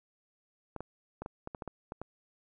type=clicks; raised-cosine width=1 ms; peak=-25 dBFS; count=10; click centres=0.763 / 0.806 / 1.22 / 1.261 / 1.474 / 1.548 / 1.622 / 1.677 / 1.921 / 2.016 s; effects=none